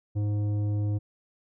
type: tone with tanh clipping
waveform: sine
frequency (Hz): 103.83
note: G#2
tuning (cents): 0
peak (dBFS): -26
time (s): 0.15-0.99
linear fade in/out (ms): 20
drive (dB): 10
effects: none